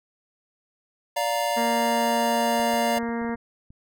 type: chord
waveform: square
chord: Bb major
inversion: first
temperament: just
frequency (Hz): 582.7 / 699.2 / 932.3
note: D5 / F5 / Bb5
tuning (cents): -14 / +2 / 0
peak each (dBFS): -28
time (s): 1.16-2.99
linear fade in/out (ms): 10
type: harmonic tone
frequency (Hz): 233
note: A#3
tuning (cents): -1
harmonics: 1 / 2 / 3 / 4 / 5 / 6 / 7 / 8 / 9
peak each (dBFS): -27 / -32 / -37 / -36 / -42 / -43 / -41 / -41 / -45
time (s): 1.56-3.36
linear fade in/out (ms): 20
type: clicks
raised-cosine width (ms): 5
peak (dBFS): -36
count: 10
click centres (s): 2.598 / 2.739 / 2.972 / 3.031 / 3.091 / 3.216 / 3.247 / 3.294 / 3.354 / 3.705
effects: none